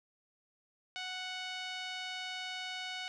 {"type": "tone with low-pass filter", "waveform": "5% pulse", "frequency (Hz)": 740, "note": "F#5", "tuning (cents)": 0, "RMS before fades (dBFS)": -41, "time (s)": [0.96, 3.08], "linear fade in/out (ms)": 0, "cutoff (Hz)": 3400, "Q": 1.3, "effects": []}